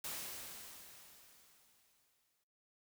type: noise with exponential decay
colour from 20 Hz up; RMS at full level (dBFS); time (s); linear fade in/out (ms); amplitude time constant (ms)
white; -42; 0.04-2.44; 5; 520
effects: noise-tail reverb RT60 0.5 s tail -21 dB re dry